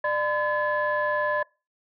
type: tone cluster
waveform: sine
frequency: 597 / 1016 / 1716 Hz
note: D5 / B5 / A6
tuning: +28 / +49 / -44 cents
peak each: -25 / -27 / -26 dBFS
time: 0.04-1.43 s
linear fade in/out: 5 ms
effects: noise-tail reverb RT60 0.3 s tail -24 dB re dry + tanh soft clip ceiling -15 dBFS